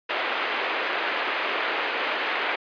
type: band-pass noise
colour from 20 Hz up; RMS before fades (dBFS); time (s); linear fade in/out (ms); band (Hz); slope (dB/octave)
white; -27; 0.09-2.56; 10; 340 to 2700; 24
effects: resampled to 11025 Hz